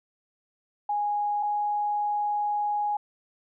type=tone pair in turn; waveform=sine; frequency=827 / 830.1 Hz; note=G#5 / G#5; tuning=-8 / -1 cents; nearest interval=unison; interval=7 cents; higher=second; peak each=-24 dBFS; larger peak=neither; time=0.89-1.43 / 1.43-2.97 s; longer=second; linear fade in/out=5 ms; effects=none